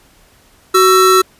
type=tone pair together; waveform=square; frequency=373.6 / 1330.4 Hz; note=F#4 / E6; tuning=+17 / +16 cents; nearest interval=octave + minor seventh; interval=2199 cents; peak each=-10 dBFS; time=0.74-1.22 s; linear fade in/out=10 ms; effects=pink hiss -49 dBFS RMS until 1.39 s + resampled to 32000 Hz